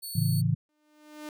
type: tone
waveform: 10% pulse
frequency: 4435 Hz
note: C#8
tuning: in tune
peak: -29 dBFS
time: 0.02-0.42 s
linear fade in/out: 20 ms
type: chord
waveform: sine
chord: A major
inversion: none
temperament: equal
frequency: 110 / 138.59 / 164.81 Hz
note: A2 / C#3 / E3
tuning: 0 / 0 / 0 cents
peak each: -27 dBFS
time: 0.15-0.55 s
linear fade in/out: 10 ms
type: tone with exponential growth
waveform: sawtooth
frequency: 301.8 Hz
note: D4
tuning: 47 cents sharp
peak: -32 dBFS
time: 0.69-1.29 s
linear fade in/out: 1 ms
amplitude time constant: 130 ms
effects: none